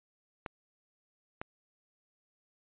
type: clicks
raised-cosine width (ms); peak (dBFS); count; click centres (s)
0.5; -22; 2; 0.462 / 1.415
effects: resampled to 8000 Hz